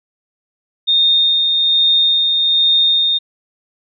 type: tone with tremolo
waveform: sine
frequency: 3667 Hz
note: A#7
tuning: 29 cents flat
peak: -9 dBFS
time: 0.87-3.19 s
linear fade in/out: 20 ms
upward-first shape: sine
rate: 1.2 Hz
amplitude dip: 30%
effects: none